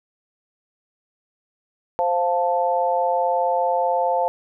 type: chord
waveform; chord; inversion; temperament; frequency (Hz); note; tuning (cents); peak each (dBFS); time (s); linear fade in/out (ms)
sine; F major; second; equal; 523.3 / 698.5 / 880; C5 / F5 / A5; 0 / 0 / 0; -22; 1.99-4.28; 0
effects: none